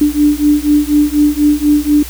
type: beating tone pair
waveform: sine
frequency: 293.7 / 297.8 Hz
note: D4 / D4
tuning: 0 / +24 cents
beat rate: 4.1 Hz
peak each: -11 dBFS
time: 0.01-2.03 s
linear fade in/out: 5 ms
effects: added 60 Hz sine -27 dBFS peak until 2.09 s + white hiss -30 dBFS RMS until 2.09 s